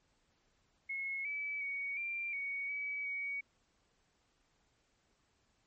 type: tone with pitch steps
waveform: sine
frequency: 2176 / 2297 / 2241 / 2369 / 2237 / 2279 / 2251 Hz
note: C#7 / D7 / C#7 / D7 / C#7 / C#7 / C#7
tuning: -33 / -39 / +18 / +14 / +15 / +47 / +26 cents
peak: -36 dBFS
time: 0.89-3.41 s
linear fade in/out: 10 ms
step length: 360 ms
effects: pink hiss -75 dBFS RMS until 5.66 s + MP3 32 kbps